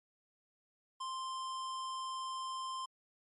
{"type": "tone", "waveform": "square", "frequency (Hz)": 1046.5, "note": "C6", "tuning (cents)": 0, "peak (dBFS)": -39, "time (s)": [1, 2.86], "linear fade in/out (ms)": 10, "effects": ["MP3 48 kbps"]}